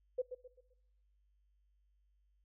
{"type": "tone with echo", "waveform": "sine", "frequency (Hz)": 504, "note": "B4", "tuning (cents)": 35, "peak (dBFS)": -31, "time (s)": [0.18, 0.22], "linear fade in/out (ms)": 10, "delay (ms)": 130, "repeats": 4, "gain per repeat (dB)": -9, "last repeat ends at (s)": 0.74, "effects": ["noise-tail reverb RT60 1.0 s tail -23 dB re dry", "added 50 Hz sine -70 dBFS peak until 2.44 s"]}